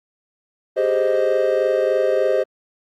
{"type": "chord", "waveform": "triangle", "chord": "Ab major seventh", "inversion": "third", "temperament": "equal", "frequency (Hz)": [392, 415.3, 523.3, 622.3], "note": ["G4", "Ab4", "C5", "Eb5"], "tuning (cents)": [0, 0, 0, 0], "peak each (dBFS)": [-20, -23, -17, -19], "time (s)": [0.76, 2.44], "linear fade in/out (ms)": 20, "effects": ["Opus 32 kbps"]}